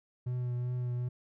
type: tone with vibrato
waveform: triangle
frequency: 123.47 Hz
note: B2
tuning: in tune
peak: -29 dBFS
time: 0.26-1.09 s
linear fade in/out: 10 ms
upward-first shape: triangle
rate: 2.6 Hz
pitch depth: 22 cents each way
effects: none